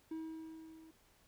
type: tone with level ramp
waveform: triangle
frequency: 320.5 Hz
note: E4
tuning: 49 cents flat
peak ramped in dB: -37 to -54 dBFS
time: 0.11-0.91 s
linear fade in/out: 5 ms
effects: pink hiss -69 dBFS RMS until 1.27 s